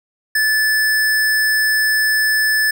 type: tone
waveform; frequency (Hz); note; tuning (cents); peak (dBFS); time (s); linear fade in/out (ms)
square; 1740; A6; -20; -14; 0.35-2.71; 5
effects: none

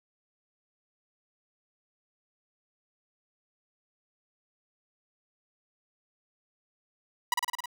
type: tone with echo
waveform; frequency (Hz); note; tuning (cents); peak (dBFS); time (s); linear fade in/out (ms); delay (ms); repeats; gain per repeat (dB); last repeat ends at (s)
sawtooth; 975; B5; -23; -19; 7.32-7.34; 2; 53; 6; -2; 7.658
effects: none

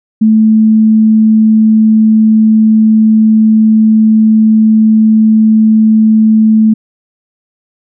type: tone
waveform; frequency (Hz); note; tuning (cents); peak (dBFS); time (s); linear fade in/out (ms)
sine; 218.6; A3; -11; -3; 0.21-6.74; 10
effects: none

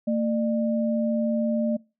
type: tone pair together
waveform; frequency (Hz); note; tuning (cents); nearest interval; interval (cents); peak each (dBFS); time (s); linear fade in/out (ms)
sine; 226.4 / 600.1; A3 / D5; +50 / +37; octave + perfect fourth; 1687; -22 / -27; 0.07-1.77; 10
effects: noise-tail reverb RT60 0.3 s tail -24 dB re dry

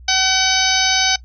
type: harmonic tone with a mistuned harmonic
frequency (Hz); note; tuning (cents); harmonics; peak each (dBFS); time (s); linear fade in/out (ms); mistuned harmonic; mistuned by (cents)
759; F#5; +44; 1 / 2 / 3 / 4 / 5 / 6 / 7 / 8; -22 / -22 / -22 / -22 / -22 / -22 / -22 / -22; 0.08-1.16; 5; 7; -45
effects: noise-tail reverb RT60 0.1 s tail -20 dB re dry + added 61 Hz sine -37 dBFS peak until 1.24 s

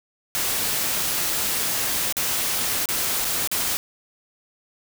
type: noise with dropouts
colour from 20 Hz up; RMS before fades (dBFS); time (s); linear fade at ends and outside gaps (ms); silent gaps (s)
white; -24; 0.35-3.77; 0; 2.125-2.168 / 2.857-2.888 / 3.246-3.251 / 3.474-3.515
effects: none

